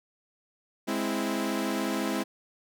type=chord; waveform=sawtooth; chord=Ab augmented; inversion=none; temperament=equal; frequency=207.7 / 261.6 / 329.6 Hz; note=Ab3 / C4 / E4; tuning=0 / 0 / 0 cents; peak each=-28 dBFS; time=0.87-2.24 s; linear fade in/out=20 ms; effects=none